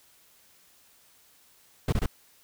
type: noise bursts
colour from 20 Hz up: brown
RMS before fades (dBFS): -24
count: 3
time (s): 1.88-2.061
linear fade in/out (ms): 5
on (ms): 45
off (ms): 23
effects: white hiss -60 dBFS RMS until 2.43 s